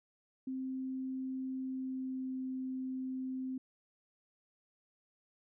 sine tone with pitch glide, 261.6 to 259.8 Hz, C4 to C4, 0 to -12 cents, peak -36 dBFS, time 0.47-3.58 s, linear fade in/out 5 ms, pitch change -12 cents, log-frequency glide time 1.56-2.41 s, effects none

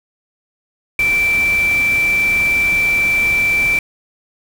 sine tone in noise, 2337 Hz, D7, 9 cents flat, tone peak -12 dBFS, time 0.99-3.79 s, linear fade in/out 2 ms, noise pink, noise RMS -28 dBFS, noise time 0.99-3.79 s, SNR +13 dB, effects none

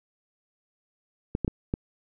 clicks, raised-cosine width 3 ms, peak -13 dBFS, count 4, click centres 1.351 / 1.447 / 1.479 / 1.739 s, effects none

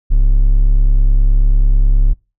triangle tone, 34.65 Hz, C#1, in tune, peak -5 dBFS, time 0.1-2.14 s, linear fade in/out 20 ms, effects noise-tail reverb RT60 0.3 s tail -26 dB re dry

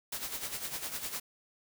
white noise with tremolo, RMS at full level -36 dBFS, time 0.12-1.2 s, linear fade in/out 5 ms, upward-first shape sine, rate 9.9 Hz, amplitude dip 65%, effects none

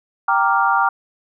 sine chord, G minor seventh, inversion none, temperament equal, 784 / 932.3 / 1174.7 / 1396.9 Hz, G5 / Bb5 / D6 / F6, 0 / 0 / 0 / 0 cents, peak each -19 dBFS, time 0.28-0.89 s, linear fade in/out 5 ms, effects none

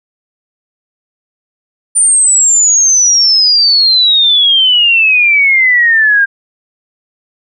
sine exponential sweep, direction down, 9200 to 1593 Hz, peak -5 dBFS, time 1.95-6.26 s, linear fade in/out 20 ms, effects none

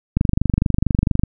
click train, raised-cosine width 5 ms, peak -3 dBFS, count 27, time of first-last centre 0.17-1.236 s, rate 24.4 Hz, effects none

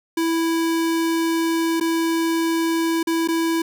square tone with dropouts, 329.6 Hz, E4, in tune, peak -19 dBFS, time 0.17-3.62 s, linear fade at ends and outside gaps 5 ms, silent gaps 1.8-1.809 / 3.03-3.071 / 3.276-3.285 s, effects none

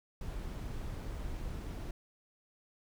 brown noise, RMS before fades -40 dBFS, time 0.21-1.91 s, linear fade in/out 2 ms, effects none

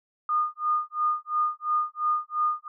sine tone with tremolo, 1222 Hz, D#6, 32 cents flat, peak -20 dBFS, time 0.29-2.68 s, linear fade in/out 2 ms, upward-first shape sine, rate 2.9 Hz, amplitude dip 100%, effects none

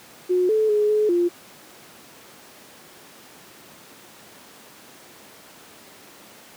sine tone with pitch steps, 362.6 / 434.4 / 419.9 / 425.5 / 348.6 Hz, F#4 / A4 / G#4 / G#4 / F4, -35 / -22 / +19 / +42 / -3 cents, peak -16 dBFS, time 0.29-1.29 s, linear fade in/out 20 ms, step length 200 ms, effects pink hiss -46 dBFS RMS until 6.56 s + high-pass 200 Hz 12 dB/octave

